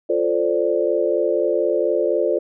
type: chord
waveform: sine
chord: D minor seventh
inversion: first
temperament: equal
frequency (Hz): 349.2 / 440 / 523.3 / 587.3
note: F4 / A4 / C5 / D5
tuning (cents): 0 / 0 / 0 / 0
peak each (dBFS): -22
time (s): 0.09-2.39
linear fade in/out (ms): 10
effects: none